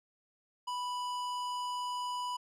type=tone with hard clipping; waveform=triangle; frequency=987.8 Hz; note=B5; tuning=in tune; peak=-36 dBFS; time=0.67-2.37 s; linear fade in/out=10 ms; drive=18 dB; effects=none